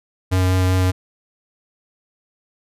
square tone with vibrato, 92.5 Hz, F#2, in tune, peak -15 dBFS, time 0.31-0.92 s, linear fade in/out 20 ms, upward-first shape triangle, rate 5.1 Hz, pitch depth 12 cents each way, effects resampled to 32000 Hz

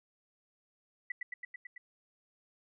sine tone with echo, 1975.5 Hz, B6, in tune, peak -33 dBFS, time 1.1-1.12 s, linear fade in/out 5 ms, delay 110 ms, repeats 6, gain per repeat -2 dB, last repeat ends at 1.78 s, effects none

